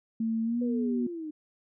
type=tone with pitch glide; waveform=sine; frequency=225 to 242.5 Hz; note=A3 to B3; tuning=+39 to -31 cents; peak=-26 dBFS; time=0.2-1.07 s; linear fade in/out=5 ms; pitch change=+130 cents; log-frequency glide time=0.43-0.61 s
type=exponential sweep; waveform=sine; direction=down; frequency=499.5 to 299.7 Hz; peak=-34 dBFS; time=0.61-1.31 s; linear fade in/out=10 ms
effects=none